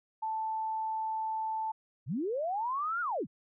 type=tone; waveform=sine; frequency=880 Hz; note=A5; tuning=in tune; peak=-31 dBFS; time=0.22-1.72 s; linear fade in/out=10 ms
type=linear two-way sweep; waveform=sine; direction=up then down; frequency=98 to 1451 to 98 Hz; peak=-30 dBFS; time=2.06-3.27 s; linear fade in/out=50 ms; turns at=3.01 s
effects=none